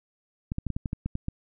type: clicks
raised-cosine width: 5 ms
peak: -17 dBFS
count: 10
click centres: 0.519 / 0.584 / 0.667 / 0.703 / 0.765 / 0.858 / 0.931 / 1.06 / 1.154 / 1.284 s
effects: none